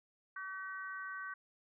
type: harmonic tone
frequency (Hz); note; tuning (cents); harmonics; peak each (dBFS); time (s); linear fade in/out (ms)
381; G4; -49; 3 / 4 / 5; -46 / -43 / -50; 0.36-1.34; 5
effects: none